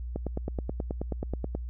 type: click train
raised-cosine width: 2 ms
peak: -18 dBFS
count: 14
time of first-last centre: 0.16-1.55 s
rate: 9.35 Hz
effects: added 60 Hz sine -33 dBFS peak until 1.69 s